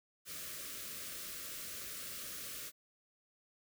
white band-stop noise, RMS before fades -45 dBFS, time 0.25-2.72 s, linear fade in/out 50 ms, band 650 to 1100 Hz, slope 96 dB/octave, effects none

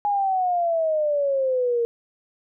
sine exponential sweep, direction down, 830.6 to 463.2 Hz, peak -19 dBFS, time 0.05-1.85 s, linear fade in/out 0 ms, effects none

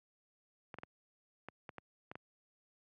clicks, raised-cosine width 0.5 ms, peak -30 dBFS, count 8, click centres 0.742 / 0.786 / 0.834 / 1.486 / 1.692 / 1.783 / 2.115 / 2.155 s, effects high-pass 100 Hz 12 dB/octave

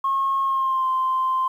sine tone with pitch glide, 1084 to 1042.2 Hz, C#6 to C6, -39 to -7 cents, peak -18 dBFS, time 0.04-1.48 s, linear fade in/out 5 ms, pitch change -68 cents, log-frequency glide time 0.44-0.87 s, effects tanh soft clip ceiling -14 dBFS + 9-bit

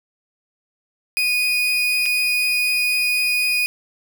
35% pulse tone with dropouts, 2476 Hz, D#7, 9 cents flat, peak -15 dBFS, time 1.17-3.66 s, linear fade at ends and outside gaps 0 ms, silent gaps 2.057-2.061 s, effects none

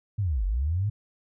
sine linear two-way sweep, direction down then up, 110 to 44.07 to 109.1 Hz, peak -23 dBFS, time 0.18-0.9 s, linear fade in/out 10 ms, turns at 0.45 s, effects none

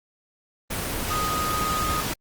sine tone in noise, 1244.5 Hz, D#6, in tune, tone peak -25 dBFS, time 1.1-2.01 s, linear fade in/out 10 ms, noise pink, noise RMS -28 dBFS, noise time 0.7-2.14 s, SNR 0 dB, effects Opus 24 kbps

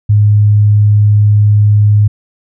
sine tone, 104.4 Hz, G#2, 10 cents sharp, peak -4 dBFS, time 0.09-2.08 s, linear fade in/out 10 ms, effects none

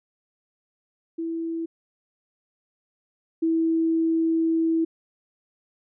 sine tone pair in turn, 329.6 / 326.4 Hz, E4 / E4, 0 / -17 cents, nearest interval unison, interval 17 cents, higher first, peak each -26 / -19 dBFS, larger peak second, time 1.18-1.66 / 3.42-4.85 s, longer second, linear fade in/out 10 ms, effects none

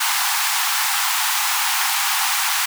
pink high-pass noise, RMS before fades -20 dBFS, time 0-2.66 s, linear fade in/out 10 ms, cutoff 770 Hz, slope 96 dB/octave, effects none

